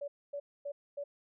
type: tone bursts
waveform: sine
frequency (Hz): 571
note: D5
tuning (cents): -49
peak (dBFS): -36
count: 4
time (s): 0.01-1.04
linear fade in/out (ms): 10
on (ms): 70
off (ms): 250
effects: none